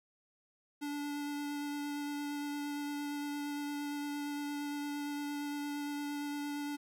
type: tone with vibrato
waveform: square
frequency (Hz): 289.9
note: D4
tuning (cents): -22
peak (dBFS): -37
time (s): 0.81-6.77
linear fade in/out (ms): 20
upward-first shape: sine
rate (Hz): 8.7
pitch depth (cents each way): 10
effects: 11-bit